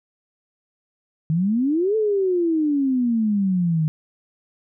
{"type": "exponential two-way sweep", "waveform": "sine", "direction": "up then down", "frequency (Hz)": [152.4, 444.1, 152.4], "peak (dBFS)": -17, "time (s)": [1.3, 3.88], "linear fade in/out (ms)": 0, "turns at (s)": 1.96, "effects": []}